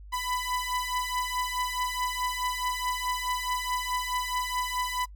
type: beating tone pair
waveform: sawtooth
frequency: 995 / 999.7 Hz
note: B5 / B5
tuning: +13 / +21 cents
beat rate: 4.7 Hz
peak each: -28 dBFS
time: 0.12-5.06 s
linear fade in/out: 20 ms
effects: noise-tail reverb RT60 0.1 s tail -24 dB re dry + added 50 Hz sine -43 dBFS peak until 5.15 s